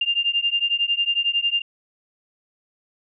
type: beating tone pair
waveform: sine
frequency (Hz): 2794 / 2805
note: F7 / F7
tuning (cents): 0 / +7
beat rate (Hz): 11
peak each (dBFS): -22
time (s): 0.01-1.62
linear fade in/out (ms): 5
effects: none